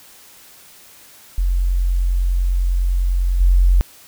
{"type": "tone with level steps", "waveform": "sine", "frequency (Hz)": 45, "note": "F#1", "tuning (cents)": -47, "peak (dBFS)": [-14, -9], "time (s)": [1.38, 3.81], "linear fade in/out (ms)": 0, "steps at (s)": 3.4, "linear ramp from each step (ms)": 10, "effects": ["white hiss -45 dBFS RMS until 4.07 s"]}